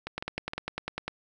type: two click trains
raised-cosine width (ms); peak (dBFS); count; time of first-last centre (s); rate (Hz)
0.3; -16 / -18; 10 / 4; 0.18-1.08 / 0.07-0.534; 10 / 6.46
effects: none